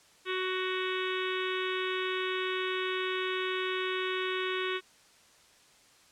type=harmonic tone; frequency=372.2 Hz; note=F#4; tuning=10 cents sharp; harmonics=1 / 3 / 4 / 5 / 6 / 7 / 8 / 9 / 10; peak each=-33 / -38 / -39 / -40 / -41 / -41 / -42 / -43 / -43 dBFS; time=0.25-4.81 s; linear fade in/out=50 ms; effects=white hiss -60 dBFS RMS until 6.11 s + low-pass 8000 Hz 12 dB/octave